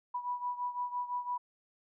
sine beating tone pair, 980 / 985.9 Hz, B5 / B5, -14 / -3 cents, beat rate 5.9 Hz, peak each -35 / -39 dBFS, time 0.14-1.38 s, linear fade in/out 10 ms, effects none

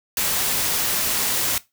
white noise, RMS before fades -22 dBFS, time 0.17-1.58 s, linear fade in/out 2 ms, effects noise-tail reverb RT60 0.2 s tail -18 dB re dry

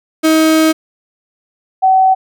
35% pulse / sine tone pair in turn, 317 / 758.3 Hz, D#4 / F#5, +32 / +42 cents, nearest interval octave + minor third, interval 1510 cents, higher second, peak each -6 dBFS, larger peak neither, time 0.23-0.73 / 1.82-2.15 s, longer first, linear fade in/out 20 ms, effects none

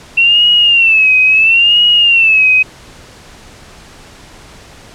sine tone with vibrato, 2700 Hz, E7, 41 cents sharp, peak -5 dBFS, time 0.17-2.63 s, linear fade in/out 10 ms, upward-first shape sine, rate 0.74 Hz, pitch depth 120 cents each way, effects pink hiss -37 dBFS RMS until 4.94 s + low-pass 8000 Hz 12 dB/octave

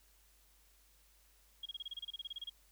sine tone bursts, 3274 Hz, G#7, 25 cents flat, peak -40 dBFS, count 16, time 1.63-2.497 s, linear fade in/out 5 ms, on 27 ms, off 29 ms, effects added 50 Hz sine -68 dBFS peak until 2.71 s + white hiss -69 dBFS RMS until 2.71 s

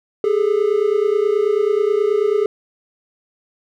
triangle tone pair together, 403.1 / 432.4 Hz, G4 / A4, +48 / -30 cents, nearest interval minor second, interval 122 cents, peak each -15 dBFS, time 0.24-2.46 s, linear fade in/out 2 ms, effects none

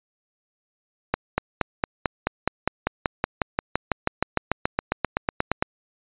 accelerating click train, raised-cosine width 0.5 ms, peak -5 dBFS, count 28, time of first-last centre 1.14-5.625 s, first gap 240 ms, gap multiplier 0.97, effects resampled to 8000 Hz

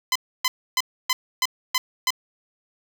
10% pulse tone bursts, 1020 Hz, C6, 44 cents flat, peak -10 dBFS, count 7, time 0.12-2.105 s, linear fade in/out 2 ms, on 35 ms, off 290 ms, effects none

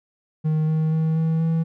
triangle tone with pitch steps, 155.8 / 157.61 / 159.44 / 161.29 / 163.17 Hz, D#3 / D#3 / D#3 / E3 / E3, +3 / +23 / +43 / -37 / -17 cents, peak -16 dBFS, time 0.44-1.64 s, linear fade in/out 20 ms, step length 240 ms, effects none

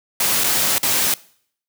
white noise with dropouts, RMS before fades -18 dBFS, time 0.2-1.14 s, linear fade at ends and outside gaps 2 ms, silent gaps 0.437-0.441 / 0.782-0.83 s, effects noise-tail reverb RT60 0.6 s tail -22 dB re dry + high-pass 100 Hz 12 dB/octave

